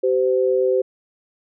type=tone pair together; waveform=sine; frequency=384.3 / 513 Hz; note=G4 / C5; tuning=-34 / -34 cents; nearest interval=perfect fourth; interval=500 cents; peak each=-18 dBFS; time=0.03-0.82 s; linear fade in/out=10 ms; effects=none